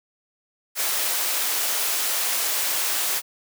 white high-pass noise, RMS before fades -24 dBFS, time 0.75-3.22 s, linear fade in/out 50 ms, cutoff 480 Hz, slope 12 dB/octave, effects none

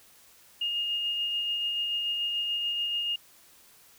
sine tone with tremolo, 2841 Hz, F7, 29 cents sharp, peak -26 dBFS, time 0.61-3.16 s, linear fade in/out 5 ms, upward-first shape sine, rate 6.9 Hz, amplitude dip 25%, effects white hiss -57 dBFS RMS until 3.98 s

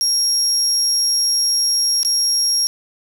35% pulse tone with dropouts, 5588 Hz, F8, in tune, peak -12 dBFS, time 0.01-2.67 s, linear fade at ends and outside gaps 0 ms, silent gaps 2.031-2.049 s, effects none

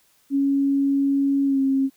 sine tone with pitch glide, 277.2 to 269.9 Hz, C#4 to C#4, 0 to -46 cents, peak -17 dBFS, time 0.3-1.9 s, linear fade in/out 50 ms, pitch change -46 cents, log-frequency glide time 1.45-1.6 s, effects white hiss -61 dBFS RMS until 1.96 s

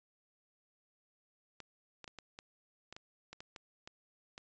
clicks, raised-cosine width 0.2 ms, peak -30 dBFS, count 12, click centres 1.603 / 2.043 / 2.078 / 2.187 / 2.389 / 2.926 / 2.965 / 3.33 / 3.405 / 3.562 / 3.875 / 4.379 s, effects resampled to 16000 Hz

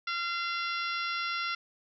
harmonic tone, 687 Hz, F5, 29 cents flat, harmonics 2 / 3 / 4 / 5 / 6 / 7 / 8, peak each -33 / -37 / -39 / -41 / -43 / -44 / -45 dBFS, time 0.07-1.55 s, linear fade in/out 5 ms, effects none

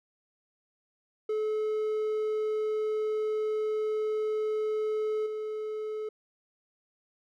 triangle tone with level steps, 430.5 Hz, A4, 38 cents flat, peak -25 / -30 dBFS, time 1.29-6.09 s, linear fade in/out 5 ms, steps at 5.26 s, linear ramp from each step 5 ms, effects none

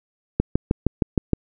click train, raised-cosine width 3 ms, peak -4 dBFS, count 7, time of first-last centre 0.4-1.333 s, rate 6.43 Hz, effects none

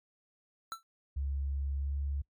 square tone with exponential decay, 1335 Hz, E6, 22 cents sharp, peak -33 dBFS, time 0.72-0.83 s, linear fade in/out 0 ms, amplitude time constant 22 ms
sine tone with pitch glide, 69.3 to 70.31 Hz, C#2 to C#2, 0 to +25 cents, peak -31 dBFS, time 1.16-2.22 s, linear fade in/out 10 ms, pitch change +25 cents, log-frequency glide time 1.76-1.96 s
effects noise-tail reverb RT60 0.1 s tail -24 dB re dry + MP3 96 kbps

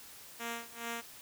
5% pulse tone with tremolo, 233.1 Hz, A#3, in tune, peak -25 dBFS, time 0.39-1.02 s, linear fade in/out 20 ms, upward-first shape sine, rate 2.4 Hz, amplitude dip 95%, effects white hiss -52 dBFS RMS until 1.21 s

